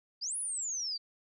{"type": "exponential two-way sweep", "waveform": "sine", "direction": "up then down", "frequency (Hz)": [4560, 10548, 4560], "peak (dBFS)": -33, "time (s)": [0.21, 0.98], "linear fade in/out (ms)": 20, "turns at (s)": 0.37, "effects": []}